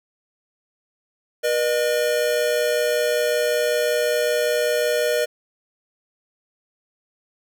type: tone pair together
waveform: square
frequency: 482.2 / 607.5 Hz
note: B4 / D#5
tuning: -41 / -42 cents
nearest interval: major third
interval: 399 cents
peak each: -22 dBFS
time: 1.43-5.26 s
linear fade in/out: 20 ms
effects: none